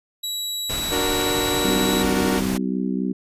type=tone; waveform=sawtooth; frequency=3900 Hz; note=B7; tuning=23 cents flat; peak=-22 dBFS; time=0.23-2.03 s; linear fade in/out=10 ms
type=noise; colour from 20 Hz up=pink; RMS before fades=-29 dBFS; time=0.69-2.58 s; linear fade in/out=10 ms
type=chord; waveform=sawtooth; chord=D augmented; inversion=none; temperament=equal; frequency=293.7 / 370 / 466.2 Hz; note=D4 / F#4 / A#4; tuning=0 / 0 / 0 cents; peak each=-22 / -22 / -22 dBFS; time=0.91-2.41 s; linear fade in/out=20 ms
type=harmonic tone; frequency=63.8 Hz; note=C2; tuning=43 cents flat; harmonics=3 / 4 / 5 / 6; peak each=-24 / -25 / -30 / -32 dBFS; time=1.64-3.13 s; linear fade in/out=10 ms
effects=resampled to 32000 Hz